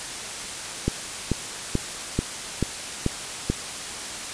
click train, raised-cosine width 3 ms, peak -8 dBFS, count 7, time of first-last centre 0.88-3.5 s, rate 2.29 Hz, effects white hiss -33 dBFS RMS until 4.33 s + resampled to 22050 Hz

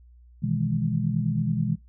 sine chord, E major seventh, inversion second, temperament equal, 123.47 / 155.56 / 164.81 / 207.7 Hz, B2 / D#3 / E3 / G#3, 0 / 0 / 0 / 0 cents, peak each -28 dBFS, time 0.42-1.76 s, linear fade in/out 20 ms, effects noise-tail reverb RT60 0.2 s tail -22 dB re dry + added 60 Hz sine -49 dBFS peak until 1.88 s

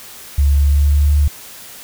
sine tone with pitch glide, 70.8 to 73.04 Hz, C#2 to D2, +37 to -9 cents, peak -9 dBFS, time 0.38-1.28 s, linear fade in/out 5 ms, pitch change +54 cents, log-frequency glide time 0.54-1.1 s, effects white hiss -36 dBFS RMS until 1.83 s

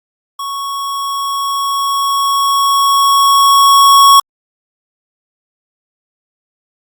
square tone with level ramp, 1108.7 Hz, C#6, in tune, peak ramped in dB -20 to -3 dBFS, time 0.39-4.2 s, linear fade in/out 5 ms, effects Opus 48 kbps

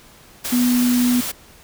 sine tone in noise, 245.8 Hz, B3, 8 cents flat, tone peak -14 dBFS, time 0.52-1.21 s, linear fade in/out 10 ms, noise white, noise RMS -26 dBFS, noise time 0.44-1.32 s, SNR +9 dB, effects pink hiss -47 dBFS RMS until 1.63 s

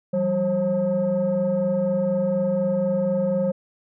sine tone cluster, 168.6 / 192.7 / 537 Hz, E3 / G3 / C5, +39 / -29 / +45 cents, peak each -29 / -22 / -20 dBFS, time 0.13-3.52 s, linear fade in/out 10 ms, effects tanh soft clip ceiling -15 dBFS

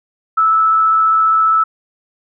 sine tone with frequency modulation, 1310 Hz, E6, 11 cents flat, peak -9 dBFS, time 0.37-1.64 s, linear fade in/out 10 ms, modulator 94.9 Hz, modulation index 0.26, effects none

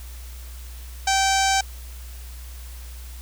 sawtooth tone with low-pass filter, 776 Hz, G5, 18 cents flat, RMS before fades -20 dBFS, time 1.07-1.61 s, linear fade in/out 5 ms, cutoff 6800 Hz, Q 3, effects added 61 Hz sine -35 dBFS peak until 3.21 s + white hiss -46 dBFS RMS until 3.21 s

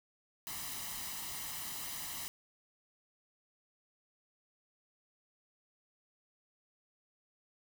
white noise with comb filter, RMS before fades -42 dBFS, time 0.47-2.28 s, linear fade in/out 0 ms, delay 1 ms, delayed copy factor +0.6, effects none

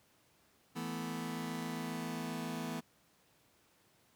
sawtooth chord, E suspended fourth, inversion none, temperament just, 164.81 / 219.8 / 247.2 Hz, E3 / A3 / B3, 0 / -2 / +2 cents, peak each -38 / -39 / -37 dBFS, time 0.75-2.81 s, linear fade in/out 20 ms, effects pink hiss -69 dBFS RMS until 4.15 s + high-pass 100 Hz 12 dB/octave

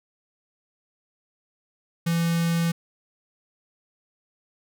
square tone with notch filter, 167.9 Hz, E3, 32 cents sharp, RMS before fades -23 dBFS, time 2.06-2.72 s, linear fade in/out 10 ms, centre 660 Hz, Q 0.82, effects none

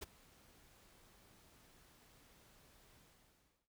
pink noise with ADSR envelope, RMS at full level -44 dBFS, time 0.01-3.69 s, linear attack 17 ms, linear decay 18 ms, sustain -22 dB, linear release 740 ms, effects none

